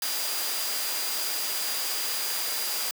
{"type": "tone in noise", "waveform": "sine", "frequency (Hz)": 4833, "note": "D8", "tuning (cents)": 49, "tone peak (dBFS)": -34, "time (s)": [0.02, 2.91], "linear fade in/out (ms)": 2, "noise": "white", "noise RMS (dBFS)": -30, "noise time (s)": [0.02, 2.91], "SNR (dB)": -7, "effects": ["high-pass 400 Hz 12 dB/octave"]}